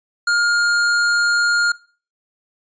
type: tone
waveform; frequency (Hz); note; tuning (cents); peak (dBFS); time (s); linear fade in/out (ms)
square; 1414; F6; +21; -15; 0.27-1.72; 5
effects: noise-tail reverb RT60 0.4 s tail -21 dB re dry + resampled to 16000 Hz